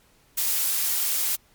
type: noise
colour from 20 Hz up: blue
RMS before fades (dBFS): -24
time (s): 0.37-1.36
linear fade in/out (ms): 10
effects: pink hiss -60 dBFS RMS until 1.54 s + MP3 96 kbps